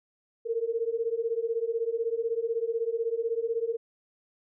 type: beating tone pair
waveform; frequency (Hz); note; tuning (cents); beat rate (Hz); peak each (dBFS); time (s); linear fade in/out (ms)
sine; 450.4 / 466.4; A4 / A#4; +40 / +1; 16; -30 / -29; 0.45-3.77; 20
effects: none